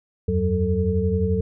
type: tone cluster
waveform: sine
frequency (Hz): 82.5 / 94 / 186 / 444.7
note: E2 / F#2 / F#3 / A4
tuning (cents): +2 / +28 / +9 / +18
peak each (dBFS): -24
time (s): 0.28-1.41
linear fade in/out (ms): 5
effects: none